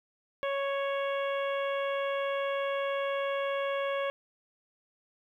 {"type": "harmonic tone", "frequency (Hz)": 554.4, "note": "C#5", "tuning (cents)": 0, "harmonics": [1, 2, 3, 4, 5, 6], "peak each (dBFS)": [-30, -36, -40, -42, -44, -46], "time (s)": [0.43, 4.1], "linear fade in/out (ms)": 0, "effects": ["11-bit"]}